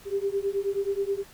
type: beating tone pair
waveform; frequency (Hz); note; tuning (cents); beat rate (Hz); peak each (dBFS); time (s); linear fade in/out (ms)
sine; 392 / 401.4; G4 / G4; 0 / +41; 9.4; -28; 0.05-1.24; 50
effects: pink hiss -51 dBFS RMS until 1.33 s